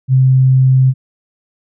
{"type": "tone", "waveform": "sine", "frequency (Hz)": 130.81, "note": "C3", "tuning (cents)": 0, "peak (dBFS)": -6, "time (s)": [0.08, 0.94], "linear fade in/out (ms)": 50, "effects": []}